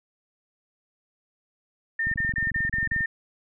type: tone bursts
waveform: sine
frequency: 1813 Hz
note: A#6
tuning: 49 cents flat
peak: -23 dBFS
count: 6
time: 1.99-3.06 s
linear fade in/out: 5 ms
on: 150 ms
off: 34 ms
type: click train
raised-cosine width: 5 ms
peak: -22 dBFS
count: 22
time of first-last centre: 2.07-3.007 s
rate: 22.4 Hz
effects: none